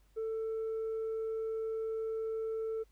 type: tone with tanh clipping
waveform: sine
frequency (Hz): 444.3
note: A4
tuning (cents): +17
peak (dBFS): -34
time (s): 0.16-2.84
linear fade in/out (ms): 20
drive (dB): 1
effects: added 50 Hz sine -63 dBFS peak until 2.91 s + pink hiss -73 dBFS RMS until 2.91 s